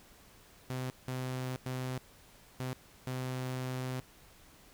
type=tone bursts at uneven times; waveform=sawtooth; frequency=128.4 Hz; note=C3; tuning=32 cents flat; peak=-31 dBFS; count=5; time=0.7-0.9 / 1.08-1.56 / 1.66-1.98 / 2.6-2.73 / 3.07-4 s; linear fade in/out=0 ms; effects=pink hiss -59 dBFS RMS until 4.73 s